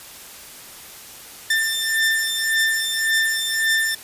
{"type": "beating tone pair", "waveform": "sawtooth", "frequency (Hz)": [1786, 1787.8], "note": ["A6", "A6"], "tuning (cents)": [25, 27], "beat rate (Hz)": 1.8, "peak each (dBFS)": [-19, -17], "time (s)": [1.5, 3.95], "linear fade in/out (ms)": 5, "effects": ["white hiss -40 dBFS RMS until 4.03 s", "resampled to 32000 Hz"]}